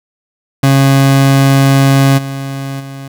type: tone with level steps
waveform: 30% pulse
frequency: 136.6 Hz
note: C#3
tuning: 25 cents flat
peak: -3 / -16 / -22 dBFS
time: 0.63-3.08 s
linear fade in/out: 5 ms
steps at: 2.17 / 2.79 s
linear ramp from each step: 20 ms
effects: none